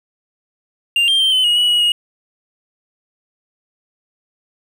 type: tone with pitch steps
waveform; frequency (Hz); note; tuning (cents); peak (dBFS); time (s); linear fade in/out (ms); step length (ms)
triangle; 2793 / 3180 / 3138 / 3041 / 2887 / 2934 / 2909 / 2878; F7 / G7 / G7 / F#7 / F#7 / F#7 / F#7 / F#7; -1 / +24 / +1 / +47 / -43 / -15 / -30 / -49; -10; 0.96-1.92; 2; 120
effects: none